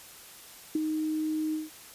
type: tone with ADSR envelope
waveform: sine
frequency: 311.1 Hz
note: D#4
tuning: in tune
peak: -22 dBFS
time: 0.75-1.7 s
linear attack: 4 ms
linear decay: 21 ms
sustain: -5 dB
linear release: 170 ms
effects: white hiss -49 dBFS RMS until 1.94 s + resampled to 32000 Hz